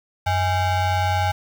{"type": "ring-modulated tone", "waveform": "square", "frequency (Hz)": 365, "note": "F#4", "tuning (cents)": -24, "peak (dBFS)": -16, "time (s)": [0.26, 1.32], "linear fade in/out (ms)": 10, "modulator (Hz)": 458, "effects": ["low-pass 5000 Hz 12 dB/octave", "7-bit"]}